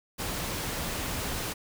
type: noise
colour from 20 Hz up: pink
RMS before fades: -33 dBFS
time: 0.18-1.54 s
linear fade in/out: 20 ms
effects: none